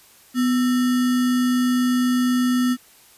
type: tone with sample-and-hold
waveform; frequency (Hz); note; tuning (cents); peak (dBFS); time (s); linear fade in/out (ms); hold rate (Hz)
sine; 249; B3; +14; -16; 0.34-2.77; 50; 1575
effects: white hiss -51 dBFS RMS until 3.17 s + resampled to 32000 Hz